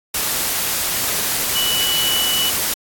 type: tone in noise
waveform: sine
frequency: 2960 Hz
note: F#7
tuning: in tune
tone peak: -18 dBFS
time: 1.55-2.5 s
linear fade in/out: 5 ms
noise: white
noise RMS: -20 dBFS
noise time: 0.14-2.74 s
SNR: -1 dB
effects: AAC 64 kbps